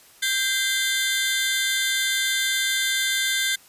sawtooth tone cluster, 1579 / 2060 / 3551 Hz, G6 / C7 / A7, +12 / -28 / +15 cents, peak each -22 / -23 / -22 dBFS, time 0.22-3.56 s, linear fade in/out 10 ms, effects white hiss -52 dBFS RMS until 3.68 s + resampled to 32000 Hz

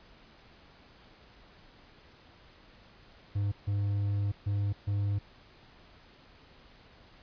triangle tone bursts at uneven times, 101.1 Hz, G#2, 46 cents flat, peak -25 dBFS, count 4, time 3.35-3.52 / 3.67-4.32 / 4.46-4.73 / 4.87-5.19 s, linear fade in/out 10 ms, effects pink hiss -57 dBFS RMS until 7.22 s + resampled to 11025 Hz

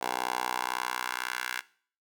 10% pulse tone with high-pass filter sweep, 62 Hz, B1, 7 cents sharp, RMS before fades -33 dBFS, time 0.01-1.61 s, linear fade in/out 10 ms, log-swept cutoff 670 to 1600 Hz, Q 2.1, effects noise-tail reverb RT60 0.5 s tail -20 dB re dry

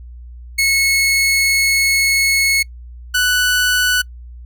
sawtooth tone pair in turn, 2189 / 1485.2 Hz, C#7 / F#6, -22 / +6 cents, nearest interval perfect fifth, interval 672 cents, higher first, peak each -9 dBFS, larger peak neither, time 0.58-2.63 / 3.14-4.02 s, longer first, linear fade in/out 10 ms, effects noise-tail reverb RT60 0.1 s tail -26 dB re dry + added 60 Hz sine -32 dBFS peak until 4.45 s

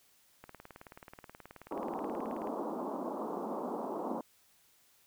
click train, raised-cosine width 0.5 ms, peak -33 dBFS, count 39, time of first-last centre 0.44-2.472 s, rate 18.7 Hz
pink band-pass noise, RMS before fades -38 dBFS, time 1.71-4.21 s, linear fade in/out 2 ms, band 210 to 1100 Hz, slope 48 dB/octave
effects white hiss -67 dBFS RMS until 5.06 s

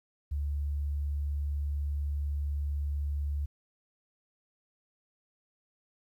sine tone, 72.1 Hz, D2, 31 cents flat, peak -29 dBFS, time 0.31-3.46 s, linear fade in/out 10 ms, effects 11-bit

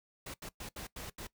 pink noise bursts at uneven times, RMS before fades -44 dBFS, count 6, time 0.26-0.34 / 0.42-0.49 / 0.6-0.69 / 0.76-0.87 / 0.96-1.1 / 1.18-1.27 s, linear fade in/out 5 ms, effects noise-tail reverb RT60 0.1 s tail -19 dB re dry

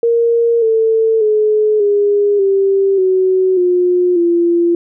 sine tone with pitch steps, 466.2 / 446.2 / 427 / 408.7 / 391.1 / 374.3 / 358.2 / 342.9 Hz, A#4 / A4 / G#4 / G#4 / G4 / F#4 / F4 / F4, 0 / +24 / +48 / -28 / -4 / +20 / +44 / -32 cents, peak -9 dBFS, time 0.03-4.75 s, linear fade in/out 2 ms, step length 590 ms, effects none

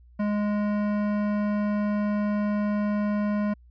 sine tone with hard clipping, 207.6 Hz, G#3, in tune, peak -25 dBFS, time 0.19-3.54 s, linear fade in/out 10 ms, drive 15 dB, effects added 60 Hz sine -50 dBFS peak until 3.7 s + resampled to 11025 Hz

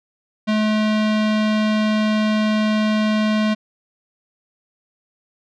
square tone with low-pass filter, 214.6 Hz, A3, 43 cents flat, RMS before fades -18 dBFS, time 0.47-3.55 s, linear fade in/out 20 ms, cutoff 3700 Hz, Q 1.3, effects none

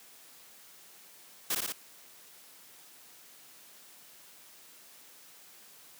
white noise with echo, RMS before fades -30 dBFS, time 1.5-1.55 s, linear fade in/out 5 ms, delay 58 ms, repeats 3, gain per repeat -2 dB, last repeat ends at 1.724 s, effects white hiss -55 dBFS RMS until 5.99 s + high-pass 150 Hz 12 dB/octave

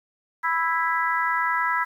harmonic tone, 329.6 Hz, E4, in tune, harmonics 3 / 4 / 5 / 6, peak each -25 / -26 / -27 / -28 dBFS, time 0.43-1.85 s, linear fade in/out 20 ms, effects 9-bit

